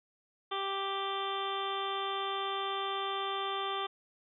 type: harmonic tone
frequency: 392 Hz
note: G4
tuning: in tune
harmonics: 1 / 2 / 3 / 4 / 5 / 6 / 7 / 8 / 9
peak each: -39 / -39 / -36 / -49 / -48 / -50 / -50 / -42 / -42 dBFS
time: 0.51-3.87 s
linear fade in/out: 10 ms
effects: none